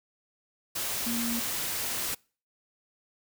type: tone in noise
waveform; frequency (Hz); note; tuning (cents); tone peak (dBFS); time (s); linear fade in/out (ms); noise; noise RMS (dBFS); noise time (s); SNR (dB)
sine; 234.6; A#3; +11; -30; 1.06-1.4; 10; white; -32; 0.75-2.15; -1
effects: noise-tail reverb RT60 0.4 s tail -26 dB re dry